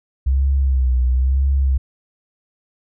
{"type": "tone with vibrato", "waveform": "sine", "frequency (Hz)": 65.3, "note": "C2", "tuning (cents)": -3, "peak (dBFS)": -13, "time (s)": [0.26, 1.78], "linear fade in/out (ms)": 10, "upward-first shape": "sine", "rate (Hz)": 1, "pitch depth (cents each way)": 82, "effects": []}